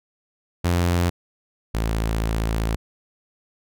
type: tone pair in turn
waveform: sawtooth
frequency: 87.31 / 55.21 Hz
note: F2 / A1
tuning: 0 / +7 cents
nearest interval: minor sixth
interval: 793 cents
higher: first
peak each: -14 / -17 dBFS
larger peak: first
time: 0.64-1.1 / 1.74-2.76 s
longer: second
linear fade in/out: 10 ms
effects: none